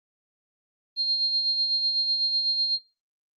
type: tone with tremolo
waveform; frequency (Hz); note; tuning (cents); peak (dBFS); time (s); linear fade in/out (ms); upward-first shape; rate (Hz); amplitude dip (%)
sine; 4200; C8; +6; -20; 0.96-2.79; 50; sine; 8; 45
effects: noise-tail reverb RT60 0.3 s tail -17 dB re dry + Opus 32 kbps